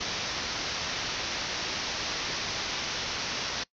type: low-pass noise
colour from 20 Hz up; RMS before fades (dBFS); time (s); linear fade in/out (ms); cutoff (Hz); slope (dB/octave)
white; -33; 0-3.64; 10; 6100; 96
effects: noise-tail reverb RT60 0.1 s tail -22 dB re dry